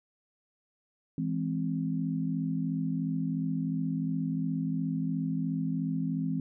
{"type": "chord", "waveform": "sine", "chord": "E augmented", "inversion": "none", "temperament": "equal", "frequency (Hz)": [164.81, 207.7, 261.6], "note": ["E3", "G#3", "B#3"], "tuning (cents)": [0, 0, 0], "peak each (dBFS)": [-31, -36, -32], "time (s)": [1.18, 6.4], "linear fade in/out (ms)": 2, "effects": []}